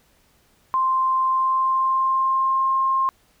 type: tone with pitch glide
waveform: sine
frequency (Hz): 1046.5 to 1063.6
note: C6 to C6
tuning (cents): 0 to +28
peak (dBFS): -17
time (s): 0.74-3.09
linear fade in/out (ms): 0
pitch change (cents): +28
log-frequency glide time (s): 1.25-2.72
effects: pink hiss -60 dBFS RMS until 3.4 s